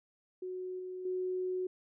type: tone with level steps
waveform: sine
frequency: 368.3 Hz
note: F#4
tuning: 8 cents flat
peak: -37 / -39 / -32 dBFS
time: 0.42-1.67 s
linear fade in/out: 5 ms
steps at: 0.79 / 1.05 s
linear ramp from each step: 5 ms
effects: none